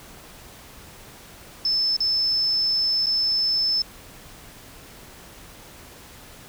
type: tone with dropouts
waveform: sine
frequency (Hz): 5260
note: E8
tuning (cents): -5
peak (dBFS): -19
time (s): 1.65-3.82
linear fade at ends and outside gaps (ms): 2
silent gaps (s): 1.966-2.004 / 3.06-3.067
effects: pink hiss -45 dBFS RMS until 6.48 s